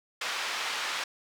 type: band-pass noise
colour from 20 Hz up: pink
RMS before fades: -33 dBFS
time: 0.21-1.04 s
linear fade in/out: 5 ms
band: 1100 to 4700 Hz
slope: 12 dB/octave
effects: none